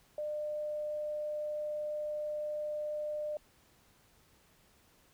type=tone; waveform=sine; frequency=601 Hz; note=D5; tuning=40 cents sharp; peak=-34 dBFS; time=0.18-3.37 s; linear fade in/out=2 ms; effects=pink hiss -66 dBFS RMS until 5.13 s